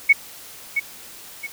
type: tone with echo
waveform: sine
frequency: 2217 Hz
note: C#7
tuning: in tune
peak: -8 dBFS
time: 0.09-0.13 s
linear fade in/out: 10 ms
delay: 670 ms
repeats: 2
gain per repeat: -9 dB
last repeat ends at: 1.47 s
effects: white hiss -41 dBFS RMS until 1.52 s